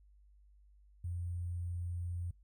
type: tone with sample-and-hold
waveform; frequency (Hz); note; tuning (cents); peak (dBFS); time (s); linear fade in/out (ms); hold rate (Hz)
sine; 87.31; F2; 0; -36; 1.04-2.31; 5; 8820
effects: noise-tail reverb RT60 0.2 s tail -25 dB re dry + added 50 Hz sine -60 dBFS peak until 2.43 s